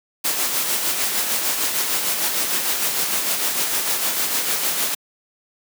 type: noise with tremolo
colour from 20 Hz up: white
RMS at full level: -20 dBFS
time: 0.24-4.95 s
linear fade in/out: 10 ms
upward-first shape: sine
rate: 6.6 Hz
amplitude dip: 40%
effects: high-pass 200 Hz 12 dB/octave